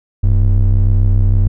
triangle ring-modulated tone, 65.2 Hz, C2, 5 cents flat, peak -3 dBFS, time 0.23-1.48 s, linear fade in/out 10 ms, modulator 30.9 Hz, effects none

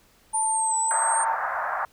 sine tone with pitch glide, 880 to 903.7 Hz, A5 to A5, 0 to +46 cents, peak -24 dBFS, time 0.33-1.36 s, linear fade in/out 20 ms, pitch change +46 cents, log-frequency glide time 0.47-0.98 s
sine exponential two-way sweep, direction down then up, 9397 to 7890 to 8710 Hz, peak -24 dBFS, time 0.33-1.25 s, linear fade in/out 20 ms, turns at 0.78 s
pink band-pass noise, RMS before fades -28 dBFS, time 0.91-1.85 s, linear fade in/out 0 ms, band 660 to 1700 Hz, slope 48 dB/octave
effects pink hiss -59 dBFS RMS until 1.92 s

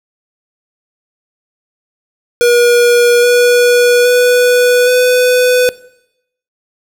square tone with pitch steps, 480.2 / 486.3 / 492.6 / 498.9 Hz, B4 / B4 / B4 / B4, -49 / -27 / -5 / +17 cents, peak -7 dBFS, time 2.41-5.69 s, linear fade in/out 0 ms, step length 820 ms, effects noise-tail reverb RT60 0.8 s tail -20 dB re dry

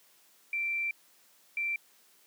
sine tone bursts at uneven times, 2349 Hz, D7, in tune, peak -29 dBFS, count 2, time 0.53-0.91 / 1.57-1.76 s, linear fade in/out 2 ms, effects white hiss -63 dBFS RMS until 2.26 s + high-pass 200 Hz 12 dB/octave

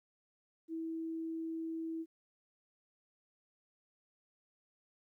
sine tone, 325.5 Hz, E4, 22 cents flat, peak -37 dBFS, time 0.68-2.06 s, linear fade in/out 50 ms, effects 13-bit

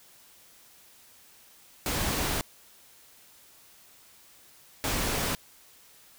pink noise bursts at uneven times, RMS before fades -29 dBFS, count 2, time 1.86-2.41 / 4.84-5.35 s, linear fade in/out 0 ms, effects white hiss -56 dBFS RMS until 6.18 s

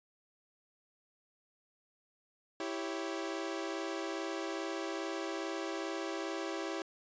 sawtooth chord, C# diminished, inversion first, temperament equal, 329.6 / 392 / 554.4 Hz, E4 / G4 / C#5, 0 / 0 / 0 cents, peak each -35 / -37 / -39 dBFS, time 2.6-6.82 s, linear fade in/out 2 ms, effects resampled to 16000 Hz

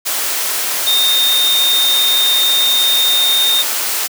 sine tone in noise, 3665 Hz, A#7, 30 cents flat, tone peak -11 dBFS, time 0.86-3.63 s, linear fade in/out 20 ms, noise white, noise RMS -18 dBFS, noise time 0.05-4.08 s, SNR +4 dB, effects high-pass 400 Hz 12 dB/octave

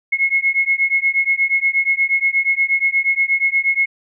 sine beating tone pair, 2169 / 2177.4 Hz, C#7 / C#7, -38 / -32 cents, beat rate 8.4 Hz, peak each -17 dBFS, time 0.12-3.86 s, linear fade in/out 10 ms, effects none

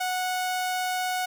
sawtooth tone, 736 Hz, F#5, 9 cents flat, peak -22 dBFS, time 0-1.26 s, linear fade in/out 10 ms, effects none

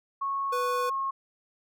sine tone with pitch glide, 1100 to 1084.2 Hz, C#6 to C#6, -14 to -39 cents, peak -27 dBFS, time 0.21-1.11 s, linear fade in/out 10 ms, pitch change -25 cents, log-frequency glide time 0.69-0.89 s
square tone, 493.9 Hz, B4, in tune, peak -30 dBFS, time 0.52-0.9 s, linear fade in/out 10 ms
effects none

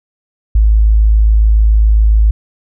sine tone, 53.6 Hz, A1, 45 cents flat, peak -5 dBFS, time 0.55-2.31 s, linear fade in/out 5 ms, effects none

